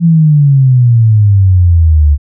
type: exponential sweep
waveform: sine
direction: down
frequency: 171.5 to 71.1 Hz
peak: -3 dBFS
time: 0-2.18 s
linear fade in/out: 50 ms
effects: none